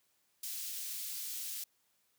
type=high-pass noise; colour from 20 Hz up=white; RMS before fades=-41 dBFS; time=0.43-1.64 s; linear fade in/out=5 ms; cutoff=3600 Hz; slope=12 dB/octave; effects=white hiss -75 dBFS RMS until 2.18 s + high-pass 60 Hz 12 dB/octave